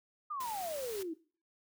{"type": "exponential sweep", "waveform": "sine", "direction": "down", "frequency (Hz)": [1244.5, 311.1], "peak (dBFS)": -36, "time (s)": [0.3, 1.14], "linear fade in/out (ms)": 10}
{"type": "noise", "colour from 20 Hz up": "white", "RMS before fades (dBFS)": -46, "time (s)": [0.4, 1.03], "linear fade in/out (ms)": 5}
{"effects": ["noise-tail reverb RT60 0.4 s tail -19 dB re dry"]}